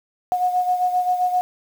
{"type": "beating tone pair", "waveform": "sine", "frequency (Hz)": [725, 732.6], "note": ["F#5", "F#5"], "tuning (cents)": [-35, -17], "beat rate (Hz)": 7.6, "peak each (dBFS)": [-18, -25], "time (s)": [0.32, 1.41], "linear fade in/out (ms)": 0, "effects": ["7-bit"]}